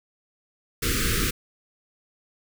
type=band-stop noise; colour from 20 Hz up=pink; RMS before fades=-24 dBFS; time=0.82-1.31 s; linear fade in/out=10 ms; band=490 to 1200 Hz; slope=96 dB/octave; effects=none